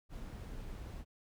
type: noise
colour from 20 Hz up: brown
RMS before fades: -45 dBFS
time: 0.09-1.05 s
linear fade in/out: 50 ms
effects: none